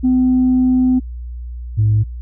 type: tone pair in turn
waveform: sine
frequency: 254.8 / 106.88 Hz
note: C4 / A2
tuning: -46 / -50 cents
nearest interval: octave + minor third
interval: 1504 cents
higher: first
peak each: -9 dBFS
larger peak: neither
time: 0.03-1 / 1.77-2.04 s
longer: first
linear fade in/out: 20 ms
effects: tanh soft clip ceiling -7 dBFS + added 60 Hz sine -25 dBFS peak until 2.21 s